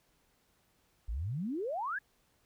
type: exponential sweep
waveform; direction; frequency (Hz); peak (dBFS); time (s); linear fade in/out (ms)
sine; up; 48.62 to 1748; -33; 1.08-1.99; 10
effects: pink hiss -72 dBFS RMS until 2.45 s